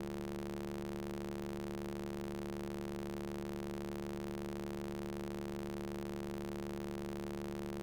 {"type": "ring-modulated tone", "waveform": "sawtooth", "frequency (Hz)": 73.42, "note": "D2", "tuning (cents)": 0, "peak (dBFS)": -33, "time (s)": [0, 7.82], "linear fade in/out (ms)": 0, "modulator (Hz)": 271, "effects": []}